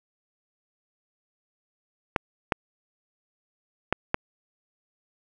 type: clicks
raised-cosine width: 0.5 ms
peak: -6 dBFS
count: 4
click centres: 2.162 / 2.522 / 3.926 / 4.144 s
effects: none